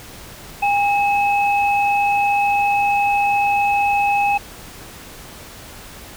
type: tone pair together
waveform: sine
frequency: 812 / 2578 Hz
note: G#5 / E7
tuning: -39 / -39 cents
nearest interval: octave + minor sixth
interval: 2000 cents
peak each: -15 / -21 dBFS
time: 0.62-4.38 s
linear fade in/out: 10 ms
effects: pink hiss -38 dBFS RMS until 6.16 s